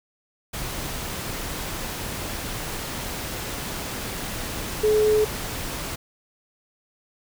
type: tone in noise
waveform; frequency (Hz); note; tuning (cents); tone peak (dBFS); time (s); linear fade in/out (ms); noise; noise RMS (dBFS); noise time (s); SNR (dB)
sine; 427.5; A4; -50; -16; 4.83-5.25; 10; pink; -31; 0.53-5.96; +12
effects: none